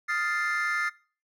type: chord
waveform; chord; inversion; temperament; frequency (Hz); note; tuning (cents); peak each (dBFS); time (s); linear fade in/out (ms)
triangle; F dominant seventh; third; equal; 1244.5 / 1396.9 / 1760 / 2093; Eb6 / F6 / A6 / C7; 0 / 0 / 0 / 0; -31 / -29 / -27 / -28; 0.08-0.9; 20
effects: noise-tail reverb RT60 0.4 s tail -22 dB re dry + tanh soft clip ceiling -18 dBFS